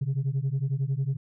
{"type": "beating tone pair", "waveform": "sine", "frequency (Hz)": [130.5, 141.5], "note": ["C3", "C#3"], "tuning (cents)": [-4, 36], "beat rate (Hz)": 11, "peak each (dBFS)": -26, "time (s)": [0.01, 1.17], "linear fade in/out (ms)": 10, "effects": ["tanh soft clip ceiling -21 dBFS"]}